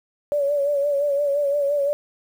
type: tone with vibrato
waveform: sine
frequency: 571 Hz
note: D5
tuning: 49 cents flat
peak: -18 dBFS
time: 0.32-1.93 s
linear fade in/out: 0 ms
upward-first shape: sine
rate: 5.8 Hz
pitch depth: 49 cents each way
effects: 8-bit